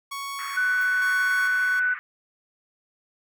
sawtooth tone with tremolo, 1112 Hz, C#6, 5 cents sharp, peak -27 dBFS, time 0.11-1.8 s, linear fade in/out 10 ms, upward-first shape square, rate 1.1 Hz, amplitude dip 45%
pink band-pass noise, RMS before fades -38 dBFS, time 0.39-1.99 s, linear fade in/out 0 ms, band 1200 to 2200 Hz, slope 48 dB/octave
sine tone, 1495 Hz, F#6, 17 cents sharp, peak -20 dBFS, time 0.56-1.95 s, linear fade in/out 20 ms
violet noise with exponential decay, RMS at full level -39 dBFS, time 0.81-0.94 s, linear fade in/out 5 ms, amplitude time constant 28 ms
effects none

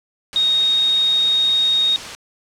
sine tone in noise, 3729 Hz, A#7, in tune, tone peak -13 dBFS, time 0.36-1.96 s, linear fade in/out 0 ms, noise white, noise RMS -30 dBFS, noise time 0.33-2.15 s, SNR +14 dB, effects low-pass 6000 Hz 12 dB/octave

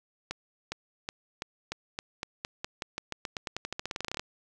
accelerating click train, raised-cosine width 0.2 ms, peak -16 dBFS, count 29, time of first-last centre 0.31-4.195 s, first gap 410 ms, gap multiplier 0.9, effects none

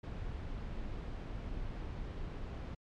brown noise, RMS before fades -41 dBFS, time 0.03-2.75 s, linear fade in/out 10 ms, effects low-pass 4000 Hz 12 dB/octave + MP3 96 kbps

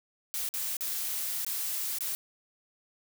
blue noise with dropouts, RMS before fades -33 dBFS, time 0.34-2.15 s, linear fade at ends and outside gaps 0 ms, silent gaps 0.489-0.539 / 0.768-0.808 / 1.448-1.465 / 1.985-2.007 s, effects none

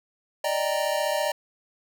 square chord, Eb major seventh, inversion third, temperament equal, 587.3 / 622.3 / 784 / 932.3 Hz, D5 / Eb5 / G5 / Bb5, 0 / 0 / 0 / 0 cents, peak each -28 / -29 / -33 / -32 dBFS, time 0.44-1.32 s, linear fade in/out 5 ms, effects none

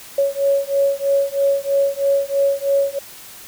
sine beating tone pair, 554.4 / 557.5 Hz, C#5 / C#5, 0 / +10 cents, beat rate 3.1 Hz, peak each -18 dBFS, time 0.18-2.99 s, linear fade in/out 5 ms, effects white hiss -39 dBFS RMS until 3.47 s

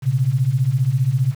sine beating tone pair, 120.5 / 135.5 Hz, B2 / C#3, -42 / -39 cents, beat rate 15 Hz, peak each -19 / -17 dBFS, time 0.02-1.35 s, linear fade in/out 50 ms, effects 7-bit

